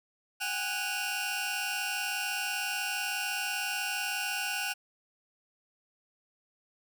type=tone cluster; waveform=sawtooth; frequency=757 / 817 / 1474 / 2487 / 2754 Hz; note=F#5 / G#5 / F#6 / D#7 / F7; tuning=+39 / -29 / -7 / -1 / -25 cents; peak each=-38 / -36 / -32 / -37 / -32 dBFS; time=0.4-4.74 s; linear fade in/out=20 ms; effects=none